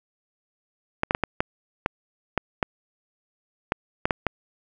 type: clicks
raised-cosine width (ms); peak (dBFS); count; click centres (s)
0.5; -6; 12; 1.034 / 1.109 / 1.149 / 1.237 / 1.405 / 1.861 / 2.377 / 2.628 / 3.721 / 4.055 / 4.108 / 4.267
effects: none